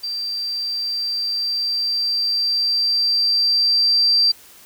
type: tone with level ramp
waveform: sine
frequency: 4699 Hz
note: D8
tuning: in tune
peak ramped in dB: -23 to -12 dBFS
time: 0.03-4.32 s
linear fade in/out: 10 ms
effects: white hiss -46 dBFS RMS until 4.65 s